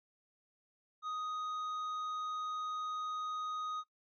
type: tone with tanh clipping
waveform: sine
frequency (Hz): 1248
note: D#6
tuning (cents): +5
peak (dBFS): -38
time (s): 1.02-3.84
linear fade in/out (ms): 50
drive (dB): 7
effects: noise-tail reverb RT60 0.1 s tail -20 dB re dry + resampled to 16000 Hz